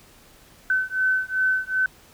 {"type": "beating tone pair", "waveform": "sine", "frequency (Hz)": [1520, 1522.6], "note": ["F#6", "F#6"], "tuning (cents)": [46, 49], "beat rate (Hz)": 2.6, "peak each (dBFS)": -23, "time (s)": [0.7, 1.86], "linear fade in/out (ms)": 2, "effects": ["pink hiss -52 dBFS RMS until 2.13 s"]}